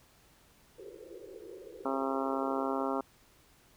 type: band-pass noise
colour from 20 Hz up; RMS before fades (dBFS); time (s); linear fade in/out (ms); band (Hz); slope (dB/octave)
pink; -48; 0.78-2.85; 5; 340 to 530; 96
type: harmonic tone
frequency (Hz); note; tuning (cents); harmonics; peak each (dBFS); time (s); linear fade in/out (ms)
134.9; C#3; -47; 2 / 3 / 4 / 5 / 6 / 7 / 8 / 9 / 10; -35 / -37 / -38 / -39 / -40 / -40 / -41 / -42 / -42; 1.85-3.01; 5
effects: pink hiss -63 dBFS RMS until 3.76 s